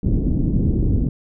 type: low-pass noise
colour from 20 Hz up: pink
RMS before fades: -18 dBFS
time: 0.03-1.09 s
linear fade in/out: 5 ms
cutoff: 310 Hz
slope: 24 dB/octave
effects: none